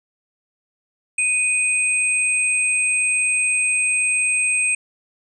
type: tone pair together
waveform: sine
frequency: 2489 / 8372 Hz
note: D#7 / C9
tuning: 0 / 0 cents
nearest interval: octave + major sixth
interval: 2100 cents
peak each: -18 / -21 dBFS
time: 1.18-4.75 s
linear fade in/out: 5 ms
effects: none